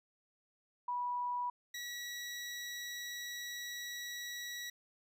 sine / 20% pulse tone pair in turn, 978 / 1932.4 Hz, B5 / B6, -17 / -38 cents, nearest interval octave, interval 1179 cents, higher second, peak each -34 / -36 dBFS, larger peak first, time 0.88-1.5 / 1.74-4.7 s, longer second, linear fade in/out 5 ms, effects none

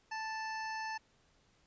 25% pulse tone, 880 Hz, A5, in tune, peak -34 dBFS, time 0.11-0.98 s, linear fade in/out 10 ms, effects pink hiss -70 dBFS RMS until 1.66 s + resampled to 16000 Hz

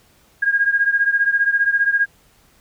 sine beating tone pair, 1625 / 1640 Hz, G#6 / G#6, -38 / -22 cents, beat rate 15 Hz, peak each -16 / -19 dBFS, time 0.42-2.06 s, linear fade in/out 10 ms, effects pink hiss -55 dBFS RMS until 2.6 s

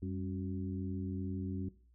harmonic tone with a mistuned harmonic, 92.7 Hz, F#2, 4 cents sharp, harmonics 1 / 2 / 3 / 4, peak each -39 / -41 / -42 / -47 dBFS, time 0.02-1.69 s, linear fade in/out 5 ms, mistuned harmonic 2, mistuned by +92 cents, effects noise-tail reverb RT60 0.4 s tail -18 dB re dry + added 60 Hz sine -62 dBFS peak until 1.94 s

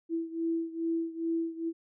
sine beating tone pair, 329.6 / 332 Hz, E4 / E4, 0 / +12 cents, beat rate 2.4 Hz, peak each -31 / -34 dBFS, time 0.09-1.73 s, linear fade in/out 50 ms, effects none

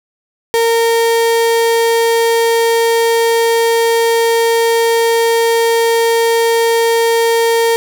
35% pulse tone, 460.3 Hz, A#4, 22 cents flat, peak -8 dBFS, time 0.54-7.76 s, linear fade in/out 0 ms, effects none

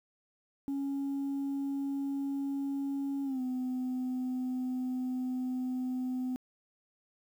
sine tone with pitch glide, 277.2 to 254.2 Hz, C#4 to C4, 0 to -50 cents, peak -29 dBFS, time 0.68-6.36 s, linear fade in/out 0 ms, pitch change -150 cents, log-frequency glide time 3.24-3.41 s, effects tanh soft clip ceiling -30 dBFS + 10-bit

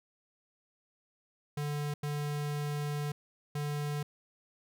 square tone bursts at uneven times, 146.83 Hz, D3, in tune, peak -33 dBFS, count 3, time 1.57-1.94 / 2.03-3.12 / 3.55-4.03 s, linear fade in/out 5 ms, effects none

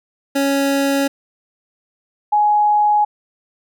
25% pulse / sine tone pair in turn, 277.2 / 836.9 Hz, C#4 / G#5, 0 / +13 cents, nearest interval octave + perfect fifth, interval 1913 cents, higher second, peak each -11 dBFS, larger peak neither, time 0.35-1.08 / 2.32-3.05 s, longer neither, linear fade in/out 10 ms, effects none

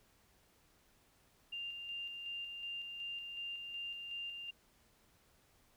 sine tone with tremolo, 2794 Hz, F7, in tune, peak -40 dBFS, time 1.52-4.51 s, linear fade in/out 10 ms, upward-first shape square, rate 2.7 Hz, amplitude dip 35%, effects pink hiss -70 dBFS RMS until 5.76 s

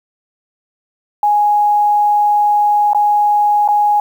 sine tone with dropouts, 830.6 Hz, G#5, in tune, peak -9 dBFS, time 1.23-4 s, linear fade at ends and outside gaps 2 ms, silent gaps 2.933-2.947 / 3.678-3.686 s, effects 7-bit

